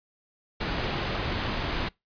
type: low-pass noise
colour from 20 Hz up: pink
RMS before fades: -30 dBFS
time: 0.6-1.89 s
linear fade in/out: 10 ms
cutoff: 4500 Hz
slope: 24 dB/octave
effects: noise-tail reverb RT60 0.2 s tail -24 dB re dry + resampled to 11025 Hz